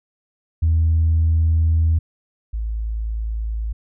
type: tone pair in turn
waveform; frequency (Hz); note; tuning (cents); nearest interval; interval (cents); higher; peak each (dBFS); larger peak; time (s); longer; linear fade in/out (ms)
sine; 81 / 54.82; E2 / A1; -30 / -6; perfect fifth; 676; first; -12 / -21; first; 0.62-1.99 / 2.53-3.73; first; 10
effects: tanh soft clip ceiling -10 dBFS